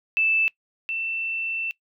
sine tone pair in turn, 2639 / 2676 Hz, E7 / E7, +1 / +25 cents, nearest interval unison, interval 24 cents, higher second, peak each -18 / -25 dBFS, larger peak first, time 0.17-0.48 / 0.89-1.71 s, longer second, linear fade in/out 0 ms, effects noise-tail reverb RT60 0.1 s tail -22 dB re dry

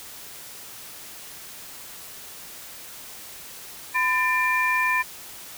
sine tone cluster, 1012 / 1786 / 2380 Hz, B5 / A6 / D7, +42 / +25 / +22 cents, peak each -24 / -24 / -24 dBFS, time 3.94-5.03 s, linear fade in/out 20 ms, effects white hiss -41 dBFS RMS until 5.57 s

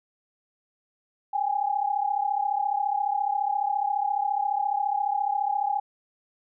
sine tone pair together, 797.5 / 832 Hz, G5 / G#5, +30 / +3 cents, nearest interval minor second, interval 73 cents, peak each -26 dBFS, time 1.33-5.8 s, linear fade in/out 10 ms, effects none

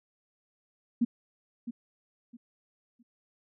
sine tone with echo, 236.9 Hz, A#3, 28 cents sharp, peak -21 dBFS, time 1.01-1.05 s, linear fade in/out 10 ms, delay 660 ms, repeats 3, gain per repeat -12 dB, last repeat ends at 3.03 s, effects none

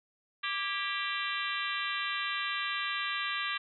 harmonic tone with a mistuned harmonic, 392 Hz, G4, in tune, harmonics 3 / 4 / 5 / 6 / 7 / 8 / 9 / 10, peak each -37 / -38 / -39 / -40 / -40 / -41 / -42 / -42 dBFS, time 0.43-3.58 s, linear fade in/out 10 ms, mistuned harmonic 4, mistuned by +73 cents, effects none

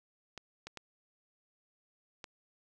clicks, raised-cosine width 0.2 ms, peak -26 dBFS, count 4, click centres 0.377 / 0.67 / 0.773 / 2.242 s, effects none

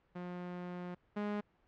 sawtooth tone pair in turn, 178.1 / 207.2 Hz, F3 / G#3, +34 / -4 cents, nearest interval minor third, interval 262 cents, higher second, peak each -37 / -31 dBFS, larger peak second, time 0.15-0.95 / 1.16-1.41 s, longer first, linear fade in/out 10 ms, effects pink hiss -72 dBFS RMS until 1.67 s + low-pass 2000 Hz 12 dB/octave

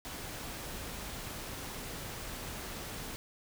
pink noise, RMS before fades -42 dBFS, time 0.05-3.16 s, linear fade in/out 0 ms, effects none

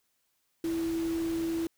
sine tone in noise, 330 Hz, E4, 2 cents sharp, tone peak -28 dBFS, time 0.64-1.67 s, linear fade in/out 2 ms, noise pink, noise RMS -44 dBFS, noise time 0.64-1.67 s, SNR +13 dB, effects white hiss -75 dBFS RMS until 1.77 s

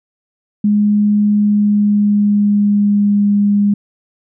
sine tone with pitch glide, 207.7 to 203.9 Hz, G#3 to G#3, 0 to -32 cents, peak -9 dBFS, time 0.64-3.74 s, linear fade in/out 5 ms, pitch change -32 cents, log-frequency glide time 1.33-3.27 s, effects none

